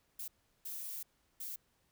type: noise bursts at uneven times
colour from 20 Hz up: violet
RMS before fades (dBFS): -43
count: 3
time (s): 0.19-0.28 / 0.65-1.03 / 1.4-1.56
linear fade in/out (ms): 5
effects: pink hiss -75 dBFS RMS until 1.91 s